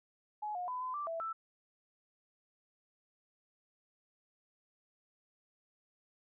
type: tone with pitch steps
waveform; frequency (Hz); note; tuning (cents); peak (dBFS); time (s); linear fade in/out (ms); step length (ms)
sine; 844 / 718 / 1003 / 1017 / 1173 / 661 / 1324; G#5 / F5 / B5 / C6 / D6 / E5 / E6; +28 / +48 / +26 / -50 / -2 / +5 / +7; -36; 0.42-1.33; 10; 130
effects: none

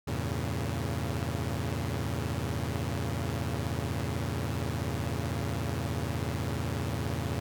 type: chord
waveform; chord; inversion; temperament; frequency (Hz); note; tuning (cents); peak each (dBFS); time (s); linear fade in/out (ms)
sawtooth; E diminished seventh; none; equal with one note detuned; 82.41 / 98 / 114.41 / 138.59; E2 / G2 / Bb2 / Db3; 0 / 0 / -32 / 0; -31 / -34 / -31 / -32; 0.07-7.4; 10
effects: none

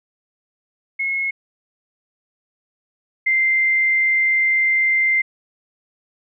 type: tone pair in turn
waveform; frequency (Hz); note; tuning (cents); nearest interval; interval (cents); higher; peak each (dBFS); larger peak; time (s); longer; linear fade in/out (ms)
sine; 2172 / 2088; C#7 / C7; -36 / -4; minor second; 68; first; -19 / -14; second; 0.99-1.31 / 3.26-5.22; second; 10
effects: none

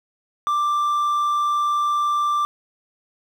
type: tone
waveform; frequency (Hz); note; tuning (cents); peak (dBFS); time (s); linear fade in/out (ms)
triangle; 1179; D6; +6; -16; 0.47-2.45; 0
effects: 9-bit

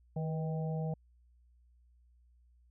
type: harmonic tone with a mistuned harmonic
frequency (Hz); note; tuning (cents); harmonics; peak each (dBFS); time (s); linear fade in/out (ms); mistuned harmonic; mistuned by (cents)
157.7; D#3; +24; 1 / 3 / 4 / 5; -33 / -43 / -45 / -47; 0.16-0.94; 5; 3; +48
effects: added 60 Hz sine -62 dBFS peak until 2.7 s

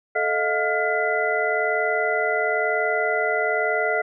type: tone cluster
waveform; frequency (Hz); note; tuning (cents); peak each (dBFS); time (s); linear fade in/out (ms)
sine; 437.6 / 627 / 708 / 1410 / 2012; A4 / D#5 / F5 / F6 / B6; -9 / +13 / +23 / +16 / +32; -26; 0.15-4.02; 10
effects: none

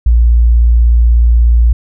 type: tone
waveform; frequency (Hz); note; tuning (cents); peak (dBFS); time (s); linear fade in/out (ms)
sine; 58.27; A#1; 0; -4; 0.06-1.73; 5
effects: none

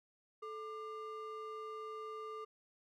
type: ring-modulated tone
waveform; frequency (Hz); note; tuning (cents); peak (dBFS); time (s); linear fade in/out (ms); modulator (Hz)
triangle; 815; G#5; -33; -38; 0.42-2.45; 10; 379
effects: none

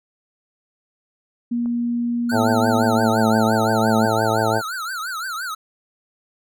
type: tone with pitch glide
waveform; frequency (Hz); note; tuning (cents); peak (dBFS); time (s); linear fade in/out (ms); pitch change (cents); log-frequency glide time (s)
sine; 238 to 222.1; A#3 to A3; +36 to +16; -19; 1.51-4.06; 10; -120; 2.77-3.28
type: click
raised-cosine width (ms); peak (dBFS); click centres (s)
1; -27; 1.659
type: tone with vibrato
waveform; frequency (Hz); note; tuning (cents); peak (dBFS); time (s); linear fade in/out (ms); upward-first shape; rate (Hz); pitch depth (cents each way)
square; 1401; F6; +5; -26; 2.29-5.55; 10; triangle; 5.8; 220
type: harmonic tone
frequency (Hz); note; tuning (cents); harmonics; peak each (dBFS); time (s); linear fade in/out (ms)
110.4; A2; +6; 1 / 2 / 3 / 4 / 5 / 6 / 7 / 8; -25 / -28 / -28 / -25 / -26 / -23 / -25 / -24; 2.31-4.62; 50
effects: none

